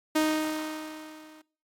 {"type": "tone with level ramp", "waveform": "sawtooth", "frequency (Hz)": 310.6, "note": "D#4", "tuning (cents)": -3, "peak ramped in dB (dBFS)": [-17, -47], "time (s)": [0.15, 1.42], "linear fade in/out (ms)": 10, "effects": ["noise-tail reverb RT60 0.5 s tail -24 dB re dry", "AAC 48 kbps"]}